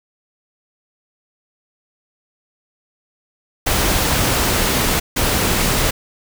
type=noise bursts at uneven times; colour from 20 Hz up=pink; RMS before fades=-17 dBFS; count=2; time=3.66-5 / 5.16-5.91 s; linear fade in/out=10 ms; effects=none